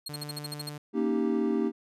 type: tone bursts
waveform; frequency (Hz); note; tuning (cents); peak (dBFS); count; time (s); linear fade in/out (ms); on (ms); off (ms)
sawtooth; 4267; C8; +33; -31; 9; 0.06-0.694; 5; 26; 50
type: tone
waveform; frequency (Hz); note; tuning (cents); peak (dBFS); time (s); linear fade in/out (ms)
sawtooth; 147.7; D3; +10; -34; 0.09-0.78; 5
type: chord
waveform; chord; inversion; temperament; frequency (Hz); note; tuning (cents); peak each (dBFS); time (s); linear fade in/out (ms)
triangle; Eb dominant seventh; second; equal with one note detuned; 233.1 / 276.4 / 311.1 / 392; Bb3 / Db4 / Eb4 / G4; 0 / -5 / 0 / 0; -27 / -31 / -28 / -28; 0.93-1.72; 50
effects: resampled to 32000 Hz